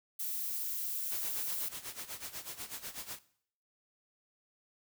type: noise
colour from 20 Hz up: violet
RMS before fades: -37 dBFS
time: 0.19-1.69 s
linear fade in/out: 10 ms
type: noise with tremolo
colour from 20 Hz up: white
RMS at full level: -41 dBFS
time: 1.11-3.19 s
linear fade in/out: 5 ms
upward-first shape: sine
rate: 8.1 Hz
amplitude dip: 80%
effects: noise-tail reverb RT60 0.6 s tail -18 dB re dry